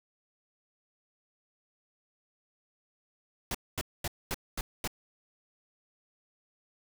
pink noise bursts, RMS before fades -33 dBFS, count 6, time 3.51-4.876 s, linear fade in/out 2 ms, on 36 ms, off 230 ms, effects none

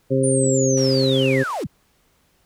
harmonic tone, 132.9 Hz, C3, 27 cents sharp, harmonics 1 / 2 / 3 / 4, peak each -21 / -21 / -21 / -21 dBFS, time 0.1-1.44 s, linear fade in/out 20 ms
sine linear sweep, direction down, 9397 to 69.3 Hz, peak -23 dBFS, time 0.23-1.67 s, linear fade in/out 10 ms
pink band-pass noise, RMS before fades -40 dBFS, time 0.77-1.64 s, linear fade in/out 5 ms, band 520 to 11000 Hz, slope 24 dB/octave
effects pink hiss -62 dBFS RMS until 2.45 s

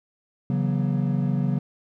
triangle chord, F# dominant seventh, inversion second, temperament equal with one note detuned, 138.59 / 164.81 / 185 / 238.9 Hz, C#3 / E3 / F#3 / A#3, 0 / 0 / 0 / +43 cents, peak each -22 / -28 / -24 / -27 dBFS, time 0.5-1.59 s, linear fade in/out 2 ms, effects none

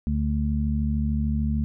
harmonic tone, 73.4 Hz, D2, in tune, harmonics 1 / 2 / 3, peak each -24 / -29 / -26 dBFS, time 0.07-1.64 s, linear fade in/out 0 ms, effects none

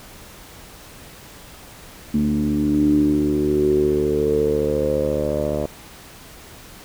10% pulse tone with low-pass filter sweep, 74.3 Hz, D2, 21 cents sharp, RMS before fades -19 dBFS, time 2.14-5.66 s, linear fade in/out 5 ms, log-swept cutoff 240 to 640 Hz, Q 8.8, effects pink hiss -42 dBFS RMS until 6.84 s

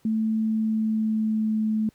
sine tone with pitch glide, 220 to 217.1 Hz, A3 to A3, 0 to -23 cents, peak -21 dBFS, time 0.05-1.89 s, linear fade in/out 2 ms, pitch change -23 cents, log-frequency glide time 0.38-1.63 s, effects pink hiss -63 dBFS RMS until 1.94 s + high-pass 60 Hz 12 dB/octave

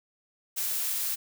blue noise, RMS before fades -30 dBFS, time 0.56-1.16 s, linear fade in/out 20 ms, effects none

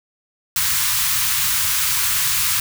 white band-stop noise, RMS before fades -19 dBFS, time 0.56-2.6 s, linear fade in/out 2 ms, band 160 to 970 Hz, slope 48 dB/octave, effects none

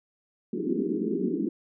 white band-pass noise, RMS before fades -28 dBFS, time 0.53-1.49 s, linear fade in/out 5 ms, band 180 to 410 Hz, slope 96 dB/octave, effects none

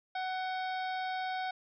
harmonic tone with a mistuned harmonic, 746 Hz, F#5, 14 cents sharp, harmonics 1 / 2 / 3 / 4 / 5 / 6 / 7, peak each -34 / -41 / -45 / -52 / -48 / -54 / -56 dBFS, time 0.15-1.51 s, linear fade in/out 5 ms, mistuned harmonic 4, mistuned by +120 cents, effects none

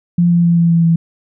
sine tone with pitch steps, 173.4 / 171.9 / 170.42 / 168.95 / 167.49 / 166.05 Hz, F3 / F3 / F3 / E3 / E3 / E3, -12 / -27 / -42 / +43 / +28 / +13 cents, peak -8 dBFS, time 0.18-0.96 s, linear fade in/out 5 ms, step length 130 ms, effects none

